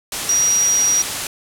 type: tone in noise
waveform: sine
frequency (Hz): 5750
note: F8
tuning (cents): +50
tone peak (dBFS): -13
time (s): 0.29-1.02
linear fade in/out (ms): 2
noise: white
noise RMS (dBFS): -23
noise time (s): 0.12-1.27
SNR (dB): +7
effects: low-pass 11000 Hz 12 dB/octave